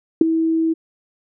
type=tone with ADSR envelope; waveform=sine; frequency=324.6 Hz; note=E4; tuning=27 cents flat; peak=-3 dBFS; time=0.21-0.74 s; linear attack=4 ms; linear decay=10 ms; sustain=-12 dB; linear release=18 ms; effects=none